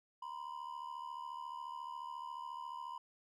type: ring-modulated tone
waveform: triangle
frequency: 987.8 Hz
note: B5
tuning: in tune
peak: -38 dBFS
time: 0.22-2.98 s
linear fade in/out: 5 ms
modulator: 37.1 Hz
effects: none